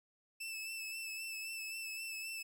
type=tone with vibrato; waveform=sawtooth; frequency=2637 Hz; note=E7; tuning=in tune; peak=-38 dBFS; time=0.4-2.43 s; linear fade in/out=10 ms; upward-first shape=sine; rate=3.8 Hz; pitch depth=30 cents each way; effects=none